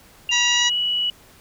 sine tone with pitch glide, 2796 to 2938 Hz, F7 to F#7, +1 to -13 cents, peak -19 dBFS, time 0.29-1.1 s, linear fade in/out 2 ms, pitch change +86 cents, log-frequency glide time 0.45-0.76 s
harmonic tone, 969 Hz, B5, 33 cents flat, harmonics 1 / 2 / 3 / 4 / 5 / 6 / 7, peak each -29 / -23 / -32 / -24 / -35 / -25 / -28 dBFS, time 0.31-0.7 s, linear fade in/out 20 ms
effects pink hiss -50 dBFS RMS until 1.4 s

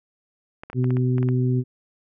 clicks, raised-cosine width 0.5 ms, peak -21 dBFS, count 9, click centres 0.635 / 0.7 / 0.731 / 0.843 / 0.906 / 0.969 / 1.182 / 1.229 / 1.288 s
harmonic tone, 126.2 Hz, B2, 38 cents sharp, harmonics 1 / 2 / 3, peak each -19 / -25 / -29 dBFS, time 0.74-1.64 s, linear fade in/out 50 ms
effects none

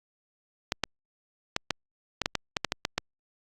clicks, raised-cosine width 0.2 ms, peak -8 dBFS, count 12, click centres 0.721 / 0.837 / 1.564 / 1.707 / 2.217 / 2.259 / 2.353 / 2.568 / 2.647 / 2.721 / 2.851 / 2.98 s, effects Opus 48 kbps

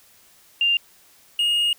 sine / triangle tone pair in turn, 2794 / 2856 Hz, F7 / F7, 0 / +38 cents, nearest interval unison, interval 38 cents, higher second, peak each -16 dBFS, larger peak neither, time 0.61-0.77 / 1.39-1.73 s, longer second, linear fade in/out 2 ms, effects white hiss -54 dBFS RMS until 1.78 s

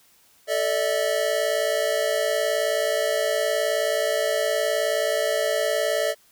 square chord, A suspended fourth, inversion none, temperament equal with one note detuned, 440 / 587.3 / 646.4 Hz, A4 / D5 / E5, 0 / 0 / -34 cents, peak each -29 / -25 / -26 dBFS, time 0.47-6.15 s, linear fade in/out 50 ms, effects white hiss -58 dBFS RMS until 6.31 s

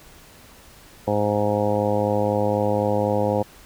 harmonic tone, 104 Hz, G#2, 3 cents sharp, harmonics 1 / 2 / 3 / 4 / 5 / 6 / 7 / 8 / 9, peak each -27 / -27 / -29 / -29 / -22 / -31 / -30 / -29 / -33 dBFS, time 1.07-3.43 s, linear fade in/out 10 ms, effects pink hiss -48 dBFS RMS until 3.65 s

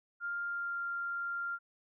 sine tone with pitch glide, 1400 to 1391.1 Hz, F6 to F6, +4 to -7 cents, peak -34 dBFS, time 0.2-1.59 s, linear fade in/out 50 ms, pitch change -11 cents, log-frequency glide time 0.46-0.79 s, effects none

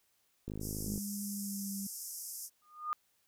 click train, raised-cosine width 3 ms, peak -28 dBFS, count 27, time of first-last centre 0.48-0.978 s, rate 52.2 Hz
white band-pass noise, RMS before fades -44 dBFS, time 0.6-2.5 s, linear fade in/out 50 ms, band 5100 to 14000 Hz, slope 96 dB/octave
sine tone with pitch glide, 202.6 to 197.4 Hz, G#3 to G3, -43 to +12 cents, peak -38 dBFS, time 0.86-1.87 s, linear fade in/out 5 ms, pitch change -45 cents, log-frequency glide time 1.28-1.7 s
sine tone with exponential growth, 1222 Hz, D#6, 32 cents flat, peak -29 dBFS, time 2.62-2.93 s, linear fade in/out 0 ms, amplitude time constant 67 ms
effects white hiss -74 dBFS RMS until 3.27 s

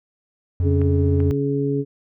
triangle tone, 88.5 Hz, F2, 23 cents sharp, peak -15 dBFS, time 0.6-1.31 s, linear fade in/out 0 ms
harmonic tone, 140.3 Hz, C#3, 21 cents sharp, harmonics 1 / 2 / 3, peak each -23 / -23 / -23 dBFS, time 0.62-1.85 s, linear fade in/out 50 ms
clicks, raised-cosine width 0.5 ms, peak -23 dBFS, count 2, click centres 0.816 / 1.203 s
effects none

